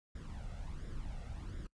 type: noise with flanger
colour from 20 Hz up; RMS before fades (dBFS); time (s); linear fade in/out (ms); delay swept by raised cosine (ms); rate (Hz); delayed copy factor
brown; -43; 0.15-1.67; 5; 0.56 to 1.5; 1.4; +0.65
effects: noise-tail reverb RT60 0.1 s tail -24 dB re dry + resampled to 22050 Hz